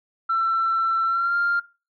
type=tone with pitch glide; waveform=sine; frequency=1342 to 1396.6 Hz; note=E6 to F6; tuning=+31 to 0 cents; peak=-18 dBFS; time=0.29-1.6 s; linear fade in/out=10 ms; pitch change=+69 cents; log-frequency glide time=1.06-1.36 s; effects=noise-tail reverb RT60 0.3 s tail -19 dB re dry + tanh soft clip ceiling -15 dBFS